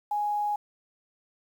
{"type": "tone", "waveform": "sine", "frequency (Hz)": 830.6, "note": "G#5", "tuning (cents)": 0, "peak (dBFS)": -25, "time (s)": [0.11, 0.56], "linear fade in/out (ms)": 5, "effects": ["9-bit"]}